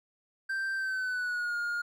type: tone with pitch glide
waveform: triangle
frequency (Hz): 1568 to 1421.3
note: G6 to F6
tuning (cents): 0 to +30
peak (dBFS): -28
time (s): 0.49-1.82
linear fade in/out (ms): 10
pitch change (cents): -170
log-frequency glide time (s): 0.75-1.57
effects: none